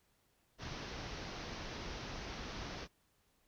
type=low-pass noise; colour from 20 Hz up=pink; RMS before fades=-45 dBFS; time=0.58-2.88 s; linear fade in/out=50 ms; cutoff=6100 Hz; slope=96 dB/octave; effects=pink hiss -75 dBFS RMS until 3.47 s